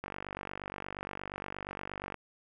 click train, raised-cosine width 0.5 ms, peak -23 dBFS, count 103, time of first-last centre 0.04-2.143 s, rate 48.5 Hz, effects none

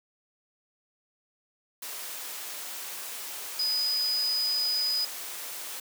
sine tone in noise, 4978 Hz, D#8, in tune, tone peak -25 dBFS, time 3.59-5.05 s, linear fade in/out 5 ms, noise white, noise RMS -38 dBFS, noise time 1.82-5.8 s, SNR +10 dB, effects high-pass 400 Hz 12 dB/octave

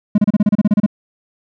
triangle tone bursts, 207.8 Hz, G#3, 1 cent sharp, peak -6 dBFS, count 12, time 0.15-0.863 s, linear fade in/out 5 ms, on 31 ms, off 31 ms, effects none

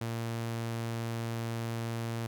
sawtooth tone, 115.3 Hz, A#2, 19 cents flat, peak -29 dBFS, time 0.01-2.27 s, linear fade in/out 5 ms, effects none

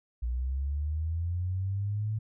sine linear sweep, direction up, 58.27 to 109.9 Hz, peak -28 dBFS, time 0.22-2.19 s, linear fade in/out 10 ms, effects none

